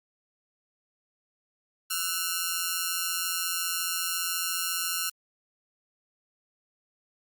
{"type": "ring-modulated tone", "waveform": "5% pulse", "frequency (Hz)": 1399, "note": "F6", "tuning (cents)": 3, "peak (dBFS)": -13, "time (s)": [1.9, 5.1], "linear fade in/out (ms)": 10, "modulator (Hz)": 87.2, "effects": ["Opus 48 kbps"]}